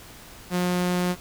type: tone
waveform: sawtooth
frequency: 179 Hz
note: F3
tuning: 43 cents sharp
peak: -18 dBFS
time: 0.5-1.16 s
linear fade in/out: 50 ms
effects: pink hiss -45 dBFS RMS until 1.2 s